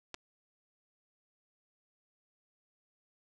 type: clicks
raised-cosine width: 0.2 ms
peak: -23 / -28 dBFS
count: 2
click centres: 0.143 / 0.146 s
effects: none